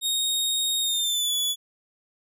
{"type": "tone with pitch glide", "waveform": "sawtooth", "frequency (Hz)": [3729, 3420], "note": ["A#7", "A7"], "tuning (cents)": [0, -50], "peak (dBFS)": -20, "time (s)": [0.01, 1.56], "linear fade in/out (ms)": 50, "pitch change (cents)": -150, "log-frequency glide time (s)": [0.81, 1.34], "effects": []}